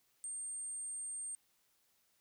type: tone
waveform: sine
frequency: 8660 Hz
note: C#9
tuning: 41 cents flat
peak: -40 dBFS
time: 0.24-1.35 s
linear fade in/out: 0 ms
effects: white hiss -75 dBFS RMS until 2.2 s